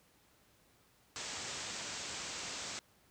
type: low-pass noise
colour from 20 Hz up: white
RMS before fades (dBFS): -43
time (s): 1.16-2.79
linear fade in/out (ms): 0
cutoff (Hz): 8000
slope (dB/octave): 96
effects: pink hiss -68 dBFS RMS until 3.1 s + high-pass 60 Hz 12 dB/octave